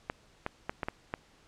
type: clicks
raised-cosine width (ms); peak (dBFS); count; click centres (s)
0.5; -17; 6; 0.099 / 0.464 / 0.695 / 0.832 / 0.885 / 1.139
effects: pink hiss -62 dBFS RMS until 1.47 s + low-pass 7000 Hz 12 dB/octave